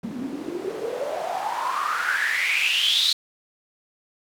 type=noise with band-pass filter sweep; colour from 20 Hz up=white; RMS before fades=-25 dBFS; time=0.03-3.13 s; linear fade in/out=5 ms; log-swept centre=210 to 4100 Hz; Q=9.6; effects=none